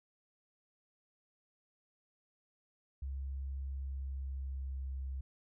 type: tone with pitch glide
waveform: sine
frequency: 67.7 to 66.54 Hz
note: C#2 to C2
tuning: -40 to +30 cents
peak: -37 dBFS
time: 3.02-5.21 s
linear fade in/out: 5 ms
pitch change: -30 cents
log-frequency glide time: 3.65-4.97 s
effects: none